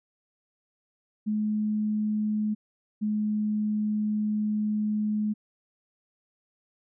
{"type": "tone pair in turn", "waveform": "sine", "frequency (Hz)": [212.7, 211.9], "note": ["G#3", "G#3"], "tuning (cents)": [42, 35], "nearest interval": "unison", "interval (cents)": 7, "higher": "first", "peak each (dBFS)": -24, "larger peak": "neither", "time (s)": [[1.26, 2.55], [3.01, 5.34]], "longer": "second", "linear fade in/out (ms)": 20, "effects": []}